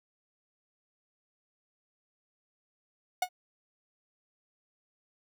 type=tone with exponential decay; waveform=45% pulse; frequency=730 Hz; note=F#5; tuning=24 cents flat; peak=-23 dBFS; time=3.22-3.29 s; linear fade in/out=5 ms; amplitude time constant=15 ms; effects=none